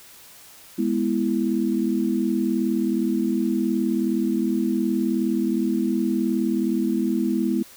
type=chord; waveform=sine; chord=E major; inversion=first; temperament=equal; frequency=207.7 / 246.9 / 329.6 Hz; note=G#3 / B3 / E4; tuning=0 / 0 / 0 cents; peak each=-24 / -24 / -24 dBFS; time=0.78-7.63 s; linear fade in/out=10 ms; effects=white hiss -47 dBFS RMS until 7.76 s